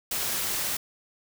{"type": "noise", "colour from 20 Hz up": "white", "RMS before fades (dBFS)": -29, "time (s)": [0.11, 0.77], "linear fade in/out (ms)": 5, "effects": []}